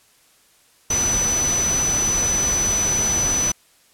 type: tone in noise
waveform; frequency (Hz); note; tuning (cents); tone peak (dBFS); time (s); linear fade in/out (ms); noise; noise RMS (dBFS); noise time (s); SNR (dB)
sine; 6000; F#8; +23; -18; 0.9-3.52; 5; pink; -26; 0.9-3.52; +5
effects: white hiss -56 dBFS RMS until 3.93 s + low-pass 12000 Hz 12 dB/octave